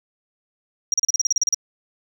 sine tone bursts, 5700 Hz, F8, 34 cents sharp, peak -14 dBFS, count 12, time 0.92-1.545 s, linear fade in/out 2 ms, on 20 ms, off 35 ms, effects tanh soft clip ceiling -12 dBFS

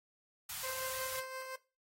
white band-stop noise, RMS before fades -42 dBFS, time 0.49-1.2 s, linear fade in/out 5 ms, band 140 to 790 Hz, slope 24 dB/octave
15% pulse tone with tremolo, 522 Hz, C5, 4 cents flat, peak -34 dBFS, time 0.63-1.56 s, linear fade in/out 5 ms, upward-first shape sine, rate 5.7 Hz, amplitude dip 40%
effects noise-tail reverb RT60 0.3 s tail -19 dB re dry + AAC 48 kbps

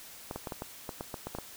clicks, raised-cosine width 1 ms, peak -22 dBFS, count 11, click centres 0.311 / 0.36 / 0.472 / 0.522 / 0.621 / 0.892 / 1.009 / 1.142 / 1.27 / 1.35 / 1.386 s, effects white hiss -49 dBFS RMS until 1.56 s

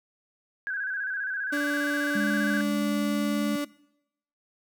sine tone with vibrato, 1580 Hz, G6, 13 cents sharp, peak -28 dBFS, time 0.67-2.61 s, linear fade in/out 0 ms, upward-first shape square, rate 15 Hz, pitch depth 65 cents each way
35% pulse tone, 290 Hz, D4, 22 cents flat, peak -25 dBFS, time 1.52-3.65 s, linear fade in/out 10 ms
sine tone with pitch glide, 207.7 to 211.3 Hz, G#3 to G#3, 0 to +30 cents, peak -26 dBFS, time 2.15-3.56 s, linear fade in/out 5 ms, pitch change +30 cents, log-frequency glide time 2.87-3.36 s
effects noise-tail reverb RT60 0.8 s tail -21 dB re dry

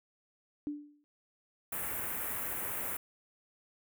sine tone with exponential decay, 293.7 Hz, D4, in tune, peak -31 dBFS, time 0.67-1.04 s, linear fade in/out 0 ms, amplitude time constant 79 ms
white band-stop noise, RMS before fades -37 dBFS, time 1.72-2.97 s, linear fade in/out 5 ms, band 2300 to 9900 Hz, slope 24 dB/octave
effects none

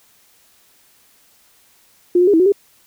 sine tone with pitch steps, 353.6 / 359.3 / 407.4 / 325 / 368.5 / 401.5 Hz, F4 / F4 / G#4 / E4 / F#4 / G4, +22 / +49 / -33 / -24 / -7 / +41 cents, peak -9 dBFS, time 2.15-2.522 s, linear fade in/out 5 ms, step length 62 ms, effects white hiss -54 dBFS RMS until 2.86 s

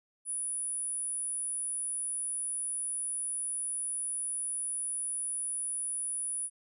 sine tone, 9820 Hz, D#9, 24 cents flat, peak -32 dBFS, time 0.25-6.5 s, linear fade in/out 50 ms, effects none

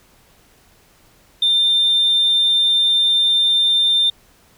sine tone, 3595 Hz, A7, 36 cents sharp, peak -11 dBFS, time 1.42-4.1 s, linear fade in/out 5 ms, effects tanh soft clip ceiling -9 dBFS + pink hiss -53 dBFS RMS until 4.57 s

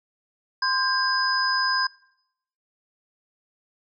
sine tone cluster, 1036 / 1598 / 5010 Hz, C6 / G6 / D#8, -17 / +33 / +11 cents, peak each -25 dBFS, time 0.62-1.87 s, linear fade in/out 5 ms, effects noise-tail reverb RT60 0.8 s tail -23 dB re dry

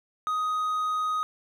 triangle tone, 1251 Hz, D#6, 9 cents sharp, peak -23 dBFS, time 0.27-1.23 s, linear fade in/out 0 ms, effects none

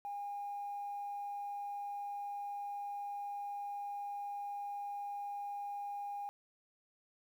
sine tone, 812 Hz, G#5, 39 cents flat, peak -38 dBFS, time 0.05-6.29 s, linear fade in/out 0 ms, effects tanh soft clip ceiling -34 dBFS + 11-bit

